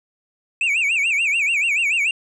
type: tone with vibrato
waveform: triangle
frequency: 2489 Hz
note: D#7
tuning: in tune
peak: -15 dBFS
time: 0.61-2.11 s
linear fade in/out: 2 ms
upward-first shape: sine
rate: 6.9 Hz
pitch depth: 200 cents each way
effects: resampled to 24000 Hz